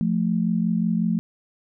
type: tone pair together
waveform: sine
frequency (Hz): 175 / 220.5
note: F3 / A3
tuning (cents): +4 / +4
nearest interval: major third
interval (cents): 400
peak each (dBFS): -22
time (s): 0.01-1.19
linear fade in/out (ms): 0
effects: none